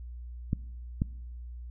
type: clicks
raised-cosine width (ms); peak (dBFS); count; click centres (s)
5; -14; 2; 0.531 / 1.019
effects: noise-tail reverb RT60 1.0 s tail -23 dB re dry + added 60 Hz sine -39 dBFS peak until 1.7 s